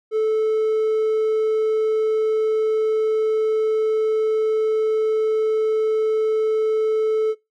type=tone; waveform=triangle; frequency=436.6 Hz; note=A4; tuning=13 cents flat; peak=-14 dBFS; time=0.11-7.35 s; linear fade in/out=50 ms; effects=noise-tail reverb RT60 0.2 s tail -22 dB re dry + tanh soft clip ceiling -10 dBFS